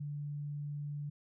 sine tone, 145.9 Hz, D3, 11 cents flat, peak -37 dBFS, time 0-1.1 s, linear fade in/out 10 ms, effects none

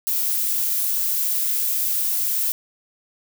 violet noise, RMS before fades -22 dBFS, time 0.07-2.52 s, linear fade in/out 0 ms, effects none

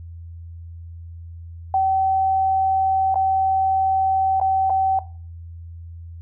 sine tone with dropouts, 767 Hz, G5, 38 cents flat, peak -15 dBFS, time 1.74-4.99 s, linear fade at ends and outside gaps 2 ms, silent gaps 3.144-3.156 / 4.4-4.413 / 4.698-4.702 s, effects noise-tail reverb RT60 0.4 s tail -17 dB re dry + added 84 Hz sine -34 dBFS peak until 6.21 s

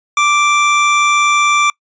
25% pulse tone, 1174.7 Hz, D6, in tune, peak -6 dBFS, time 0.17-1.7 s, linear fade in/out 2 ms, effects noise-tail reverb RT60 0.1 s tail -26 dB re dry + resampled to 16000 Hz

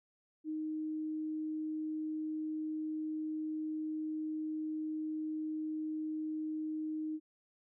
sine tone, 310.9 Hz, D#4, 1 cent flat, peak -35 dBFS, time 0.44-7.2 s, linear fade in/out 50 ms, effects none

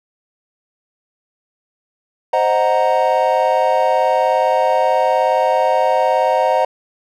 triangle chord, C half-diminished seventh, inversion none, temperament equal, 523.3 / 622.3 / 740 / 932.3 Hz, C5 / Eb5 / Gb5 / Bb5, 0 / 0 / 0 / 0 cents, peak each -16 dBFS, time 2.33-6.65 s, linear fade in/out 5 ms, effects none

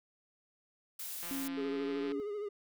blue noise, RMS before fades -42 dBFS, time 0.99-1.48 s, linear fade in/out 5 ms
click train, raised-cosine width 0.3 ms, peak -31 dBFS, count 154, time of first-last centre 1.23-2.12 s, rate 172 Hz
sine tone with pitch glide, 272.6 to 285 Hz, C#4 to C#4, -29 to +48 cents, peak -36 dBFS, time 1.31-2.2 s, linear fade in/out 0 ms, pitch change +77 cents, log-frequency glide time 1.53-2.07 s
triangle tone with vibrato, 414.3 Hz, G#4, 4 cents flat, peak -34 dBFS, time 1.57-2.49 s, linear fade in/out 10 ms, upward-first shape triangle, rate 13 Hz, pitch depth 59 cents each way
effects none

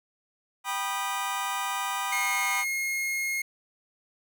sawtooth chord, G augmented, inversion none, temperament just, 784 / 980 / 1225 Hz, G5 / B5 / D#6, 0 / -14 / -27 cents, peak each -30 / -28 / -29 dBFS, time 0.64-2.65 s, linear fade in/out 50 ms
45% pulse tone, 2150 Hz, C7, 47 cents sharp, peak -27 dBFS, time 2.12-3.42 s, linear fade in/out 5 ms
effects none

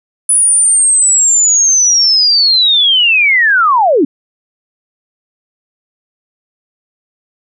sine linear sweep, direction down, 9956 to 246.9 Hz, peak -6 dBFS, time 0.29-4.05 s, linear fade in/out 5 ms, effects none

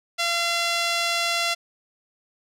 sawtooth tone with band-pass filter, 684 Hz, F5, 36 cents flat, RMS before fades -24 dBFS, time 0.18-1.55 s, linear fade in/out 20 ms, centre 3800 Hz, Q 0.9, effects none

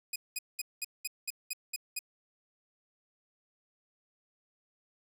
10% pulse tone bursts, 2489 Hz, D#7, in tune, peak -24 dBFS, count 9, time 0.13-1.991 s, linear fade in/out 5 ms, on 29 ms, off 200 ms, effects none

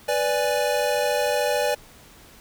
square chord, G# diminished, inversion first, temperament equal, 493.9 / 587.3 / 830.6 Hz, B4 / D5 / G#5, 0 / 0 / 0 cents, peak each -26 / -24 / -28 dBFS, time 0.08-1.75 s, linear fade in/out 10 ms, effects pink hiss -49 dBFS RMS until 2.4 s

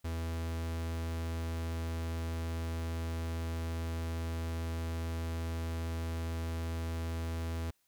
45% pulse tone, 82.41 Hz, E2, in tune, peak -34 dBFS, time 0.04-7.71 s, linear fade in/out 10 ms, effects white hiss -75 dBFS RMS until 7.87 s

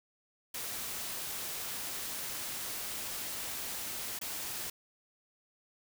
white noise with dropouts, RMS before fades -39 dBFS, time 0.54-4.7 s, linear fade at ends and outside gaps 5 ms, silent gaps 4.19-4.213 s, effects none

